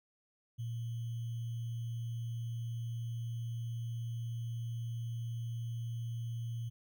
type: tone with sample-and-hold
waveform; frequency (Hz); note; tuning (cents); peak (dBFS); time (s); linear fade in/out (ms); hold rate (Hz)
sine; 116.54; A#2; 0; -36; 0.58-6.7; 20; 3150
effects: none